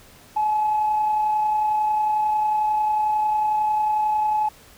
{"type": "tone with amplitude modulation", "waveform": "sine", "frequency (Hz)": 853, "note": "G#5", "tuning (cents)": 46, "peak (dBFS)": -16, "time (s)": [0.36, 4.49], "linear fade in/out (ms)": 10, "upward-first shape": "sine", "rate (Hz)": 31.1, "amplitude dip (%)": 30, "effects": ["tanh soft clip ceiling -13 dBFS", "pink hiss -49 dBFS RMS until 4.77 s"]}